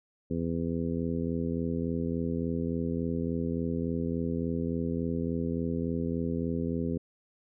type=harmonic tone; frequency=83.5 Hz; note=E2; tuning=23 cents sharp; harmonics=1 / 2 / 3 / 4 / 5 / 6; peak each=-37 / -33 / -32 / -39 / -37 / -40 dBFS; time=0.3-6.98 s; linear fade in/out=10 ms; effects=none